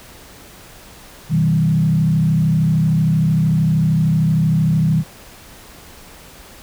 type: tone with frequency modulation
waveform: sine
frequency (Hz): 159.3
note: D#3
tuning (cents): +41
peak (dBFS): -12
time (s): 1.29-5.04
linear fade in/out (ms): 50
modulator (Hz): 33.1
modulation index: 0.91
effects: pink hiss -41 dBFS RMS until 6.62 s